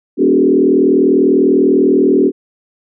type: tone with frequency modulation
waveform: sine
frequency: 329.6 Hz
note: E4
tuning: in tune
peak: -7 dBFS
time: 0.17-2.32 s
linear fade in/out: 50 ms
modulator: 40.1 Hz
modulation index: 2.2
effects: none